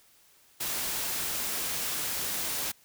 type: noise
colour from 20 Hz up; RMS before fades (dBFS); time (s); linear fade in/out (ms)
white; -32; 0.6-2.72; 10
effects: white hiss -61 dBFS RMS until 2.84 s